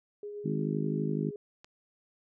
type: tone with tremolo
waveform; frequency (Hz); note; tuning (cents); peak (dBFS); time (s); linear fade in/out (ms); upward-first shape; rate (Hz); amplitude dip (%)
sine; 413; G#4; -10; -36; 0.23-1.36; 2; triangle; 8.1; 35
type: harmonic tone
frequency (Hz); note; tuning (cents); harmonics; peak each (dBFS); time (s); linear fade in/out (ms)
51.91; G#1; 0; 3 / 4 / 5 / 6 / 7; -32 / -34 / -36 / -38 / -39; 0.44-1.31; 20
type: click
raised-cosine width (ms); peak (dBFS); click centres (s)
0.2; -32; 1.645
effects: none